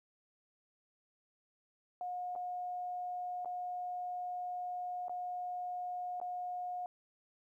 sine tone with dropouts, 720 Hz, F#5, 47 cents flat, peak -37 dBFS, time 2.01-6.86 s, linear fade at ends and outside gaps 1 ms, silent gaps 2.353-2.36 / 3.448-3.457 / 5.083-5.095 / 6.201-6.214 s, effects 13-bit

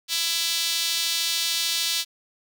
sawtooth tone with high-pass filter, 333.1 Hz, E4, 18 cents sharp, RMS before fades -25 dBFS, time 0.08-2.05 s, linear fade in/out 50 ms, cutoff 3800 Hz, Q 2, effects none

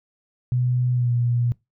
sine tone with pitch glide, 124.5 to 120.4 Hz, B2 to B2, +14 to -44 cents, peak -18 dBFS, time 0.52-1.52 s, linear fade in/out 0 ms, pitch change -58 cents, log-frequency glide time 0.93-1.12 s, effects noise-tail reverb RT60 0.2 s tail -22 dB re dry

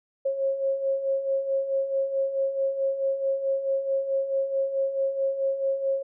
sine beating tone pair, 539 / 543.6 Hz, C#5 / C#5, -49 / -34 cents, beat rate 4.6 Hz, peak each -31 / -24 dBFS, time 0.25-6.03 s, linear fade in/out 10 ms, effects none

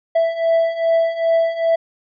triangle beating tone pair, 659.3 / 661.8 Hz, E5 / E5, 0 / +7 cents, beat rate 2.5 Hz, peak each -18 / -14 dBFS, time 0.15-1.76 s, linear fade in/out 10 ms, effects resampled to 11025 Hz

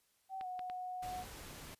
sine tone with pitch glide, 766 to 732.3 Hz, G5 to F#5, -40 to -18 cents, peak -40 dBFS, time 0.29-1.25 s, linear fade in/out 50 ms, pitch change -78 cents, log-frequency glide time 0.41-0.46 s
clicks, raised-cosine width 0.3 ms, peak -33 dBFS, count 3, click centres 0.411 / 0.593 / 0.699 s
pink noise, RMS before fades -50 dBFS, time 1.02-1.75 s, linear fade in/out 10 ms
effects white hiss -75 dBFS RMS until 1.79 s + resampled to 32000 Hz

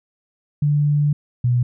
sine tone pair in turn, 146.83 / 122.55 Hz, D3 / B2, 0 / -13 cents, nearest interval minor third, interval 313 cents, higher first, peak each -14 dBFS, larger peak neither, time 0.62-1.13 / 1.44-1.63 s, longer first, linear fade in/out 5 ms, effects none

